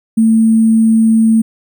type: tone with sample-and-hold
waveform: sine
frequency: 223.7 Hz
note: A3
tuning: 29 cents sharp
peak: -6 dBFS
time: 0.17-1.42 s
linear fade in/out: 10 ms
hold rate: 8820 Hz
effects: none